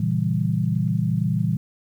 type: chord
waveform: sine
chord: A# diminished seventh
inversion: none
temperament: equal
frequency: 116.54 / 138.59 / 164.81 / 196 Hz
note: A#2 / C#3 / E3 / G3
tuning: 0 / 0 / 0 / 0 cents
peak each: -24 / -27 / -23 / -26 dBFS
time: 0-1.57 s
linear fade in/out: 5 ms
effects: 9-bit